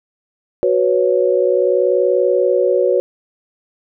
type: chord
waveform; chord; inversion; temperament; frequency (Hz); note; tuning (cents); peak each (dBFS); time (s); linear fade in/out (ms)
sine; F# suspended fourth; none; equal; 370 / 493.9 / 554.4; F#4 / B4 / C#5; 0 / 0 / 0; -16; 0.63-3; 0
effects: none